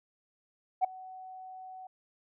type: tone with ADSR envelope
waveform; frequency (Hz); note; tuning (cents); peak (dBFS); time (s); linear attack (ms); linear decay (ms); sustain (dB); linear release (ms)
sine; 749; F#5; +21; -19; 0.81-1.87; 33; 6; -24; 4
effects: tanh soft clip ceiling -18 dBFS